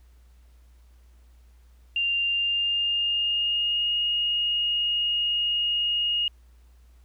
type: tone with pitch glide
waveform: sine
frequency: 2789 to 2862 Hz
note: F7 to F7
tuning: -3 to +42 cents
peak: -22 dBFS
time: 1.96-6.28 s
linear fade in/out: 2 ms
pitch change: +45 cents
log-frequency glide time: 2.23-3.94 s
effects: added 60 Hz sine -51 dBFS peak until 7.04 s + pink hiss -67 dBFS RMS until 7.04 s